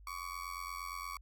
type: tone with amplitude modulation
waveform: 35% pulse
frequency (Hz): 1129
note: C#6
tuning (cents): +31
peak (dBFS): -35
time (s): 0.07-1.17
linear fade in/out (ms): 2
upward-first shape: sine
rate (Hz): 88.6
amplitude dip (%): 85
effects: added 50 Hz sine -53 dBFS peak until 1.21 s